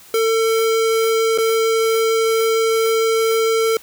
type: tone with dropouts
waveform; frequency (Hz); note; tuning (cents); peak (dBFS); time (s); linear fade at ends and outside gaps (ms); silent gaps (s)
square; 448.9; A4; +35; -15; 0.14-3.77; 2; 1.377-1.384
effects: white hiss -44 dBFS RMS until 3.82 s